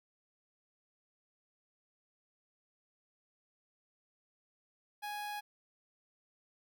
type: tone with notch filter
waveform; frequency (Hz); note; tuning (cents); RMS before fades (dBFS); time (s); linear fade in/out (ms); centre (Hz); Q
sawtooth; 830.6; G#5; 0; -41; 5.02-5.41; 20; 7000; 1.8
effects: none